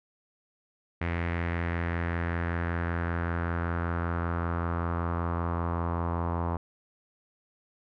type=tone with low-pass filter sweep; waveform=sawtooth; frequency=85.2 Hz; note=F2; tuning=42 cents flat; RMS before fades=-30 dBFS; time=1.01-6.57 s; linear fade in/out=5 ms; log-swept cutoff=2100 to 1000 Hz; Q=3.4; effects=none